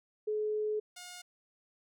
sine / 5% pulse tone pair in turn, 426.2 / 716.8 Hz, G#4 / F5, +45 / +45 cents, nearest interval major sixth, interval 900 cents, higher second, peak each -30 / -34 dBFS, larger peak first, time 0.27-0.8 / 0.96-1.22 s, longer first, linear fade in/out 10 ms, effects none

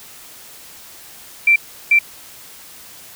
sine tone bursts at uneven times, 2349 Hz, D7, in tune, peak -8 dBFS, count 2, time 1.47-1.56 / 1.91-1.99 s, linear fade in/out 5 ms, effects white hiss -40 dBFS RMS until 3.15 s

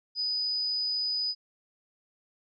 sine tone, 4978 Hz, D#8, in tune, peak -27 dBFS, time 0.15-1.35 s, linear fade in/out 50 ms, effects none

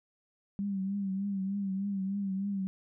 sine tone with vibrato, 196 Hz, G3, in tune, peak -30 dBFS, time 0.59-2.67 s, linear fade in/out 0 ms, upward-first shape triangle, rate 3.3 Hz, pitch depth 67 cents each way, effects none

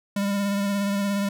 square tone with vibrato, 200.4 Hz, G3, 38 cents sharp, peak -23 dBFS, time 0.16-1.29 s, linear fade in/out 5 ms, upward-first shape sine, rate 17 Hz, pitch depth 24 cents each way, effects none

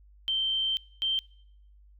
sine tone pair in turn, 3123 / 3134 Hz, G7 / G7, -7 / -1 cents, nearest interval unison, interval 6 cents, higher second, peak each -25 dBFS, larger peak neither, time 0.28-0.77 / 1.02-1.19 s, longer first, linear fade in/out 0 ms, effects noise-tail reverb RT60 0.8 s tail -26 dB re dry + added 50 Hz sine -53 dBFS peak until 1.99 s

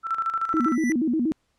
sine tone with tremolo, 1336 Hz, E6, 23 cents sharp, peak -21 dBFS, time 0.03-0.76 s, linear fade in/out 50 ms, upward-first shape square, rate 13 Hz, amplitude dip 65%
square tone with exponential growth, 1975.5 Hz, B6, in tune, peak -26 dBFS, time 0.41-0.92 s, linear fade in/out 0 ms, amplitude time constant 110 ms
sine tone with vibrato, 277.2 Hz, C#4, in tune, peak -20 dBFS, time 0.54-1.32 s, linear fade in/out 0 ms, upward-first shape square, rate 8.4 Hz, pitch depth 240 cents each way
effects pink hiss -71 dBFS RMS until 1.58 s + low-pass 9000 Hz 12 dB/octave

